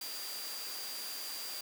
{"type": "tone in noise", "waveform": "sine", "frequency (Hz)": 4750, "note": "D8", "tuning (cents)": 19, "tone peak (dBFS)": -43, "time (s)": [0.01, 1.61], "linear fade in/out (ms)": 5, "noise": "white", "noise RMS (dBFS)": -43, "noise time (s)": [0.01, 1.61], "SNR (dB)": -3, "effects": ["high-pass 300 Hz 12 dB/octave"]}